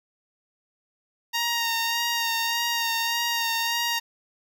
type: tone with vibrato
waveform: 10% pulse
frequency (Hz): 930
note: A#5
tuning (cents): -4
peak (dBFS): -15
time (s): 1.33-4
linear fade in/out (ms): 20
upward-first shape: sine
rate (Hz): 1.7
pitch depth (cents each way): 24
effects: none